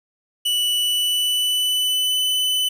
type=tone with pitch glide; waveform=45% pulse; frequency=2960 to 3008 Hz; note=F#7 to F#7; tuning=0 to +28 cents; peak=-18 dBFS; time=0.45-2.69 s; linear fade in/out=10 ms; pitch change=+28 cents; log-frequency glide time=0.8-2.21 s; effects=9-bit